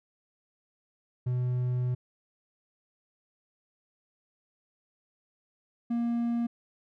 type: tone pair in turn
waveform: triangle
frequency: 124.7 / 235.4 Hz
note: B2 / A#3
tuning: +17 / +17 cents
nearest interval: major seventh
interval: 1100 cents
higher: second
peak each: -24 dBFS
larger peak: neither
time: 1.26-1.95 / 5.9-6.47 s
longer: first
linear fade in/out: 10 ms
effects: none